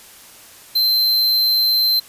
square tone, 4106 Hz, C8, 33 cents flat, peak -14 dBFS, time 0.75-2 s, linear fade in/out 10 ms, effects white hiss -43 dBFS RMS until 2.08 s + resampled to 32000 Hz

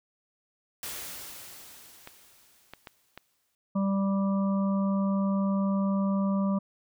white noise with exponential decay, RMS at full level -36 dBFS, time 0.83-3.55 s, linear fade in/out 1 ms, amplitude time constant 590 ms
clicks, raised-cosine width 0.3 ms, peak -25 dBFS, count 4, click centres 2.074 / 2.736 / 2.872 / 3.176 s
harmonic tone, 196 Hz, G3, in tune, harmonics 1 / 3 / 5 / 6, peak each -24 / -35 / -40 / -39 dBFS, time 3.75-6.59 s, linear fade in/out 10 ms
effects none

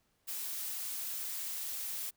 blue noise, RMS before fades -39 dBFS, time 0.27-2.11 s, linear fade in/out 20 ms, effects pink hiss -75 dBFS RMS until 2.16 s

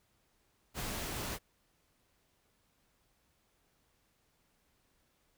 pink noise, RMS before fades -39 dBFS, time 0.74-1.39 s, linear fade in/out 50 ms, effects pink hiss -74 dBFS RMS until 5.37 s

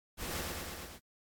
pink noise with echo, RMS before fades -39 dBFS, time 0.17-0.45 s, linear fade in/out 50 ms, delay 110 ms, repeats 5, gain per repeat -2 dB, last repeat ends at 1 s, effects AAC 64 kbps

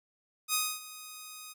5% pulse tone with ADSR envelope, 1249 Hz, D#6, 6 cents sharp, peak -14 dBFS, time 0.48-1.54 s, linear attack 55 ms, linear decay 260 ms, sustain -18 dB, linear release 24 ms, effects none

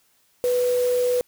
sine tone in noise, 494.1 Hz, B4, 1 cent sharp, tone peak -18 dBFS, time 0.44-1.21 s, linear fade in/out 0 ms, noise white, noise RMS -36 dBFS, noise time 0.44-1.21 s, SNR +15 dB, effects white hiss -63 dBFS RMS until 1.27 s

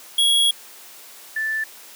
square / sine tone pair in turn, 3322 / 1759.8 Hz, G#7 / A6, 0 / 0 cents, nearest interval major seventh, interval 1100 cents, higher first, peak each -15 / -21 dBFS, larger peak first, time 0.18-0.51 / 1.36-1.64 s, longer first, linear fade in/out 5 ms, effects white hiss -43 dBFS RMS until 1.95 s + high-pass 300 Hz 12 dB/octave

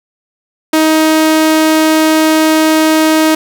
sawtooth tone, 314.8 Hz, D#4, 20 cents sharp, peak -3 dBFS, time 0.73-3.35 s, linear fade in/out 5 ms, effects none

